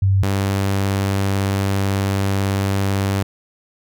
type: tone pair in turn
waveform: sine / sawtooth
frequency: 96.9 / 98.08 Hz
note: G2 / G2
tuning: -20 / +1 cents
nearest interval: unison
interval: 21 cents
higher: second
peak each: -12 / -13 dBFS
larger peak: first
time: 0.02-0.23 / 0.23-3.23 s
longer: second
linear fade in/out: 5 ms
effects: none